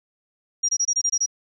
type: tone bursts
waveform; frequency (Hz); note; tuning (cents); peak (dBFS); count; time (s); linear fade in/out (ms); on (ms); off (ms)
sine; 5700; F8; +34; -18; 8; 0.63-1.262; 10; 58; 24
effects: 10-bit